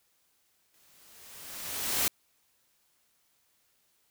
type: noise with exponential growth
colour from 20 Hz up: white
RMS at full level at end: -26 dBFS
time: 0.74-2.08 s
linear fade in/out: 1 ms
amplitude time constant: 290 ms
effects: white hiss -71 dBFS RMS until 4.1 s